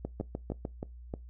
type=two click trains; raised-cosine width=2 ms; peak=-22 / -21 dBFS; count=4 / 5; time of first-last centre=0.21-1.139 / 0.05-0.652 s; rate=3.23 / 6.65 Hz; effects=noise-tail reverb RT60 0.2 s tail -22 dB re dry + added 60 Hz sine -45 dBFS peak until 1.29 s